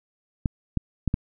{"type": "clicks", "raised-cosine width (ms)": 5, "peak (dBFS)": -10, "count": 4, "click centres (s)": [0.458, 0.773, 1.077, 1.141], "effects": []}